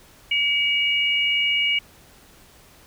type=tone pair together; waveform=sine; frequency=2278 / 2870 Hz; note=C#7 / F7; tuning=+47 / +47 cents; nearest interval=major third; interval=400 cents; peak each=-21 dBFS; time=0.31-1.79 s; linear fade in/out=5 ms; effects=pink hiss -51 dBFS RMS until 2.86 s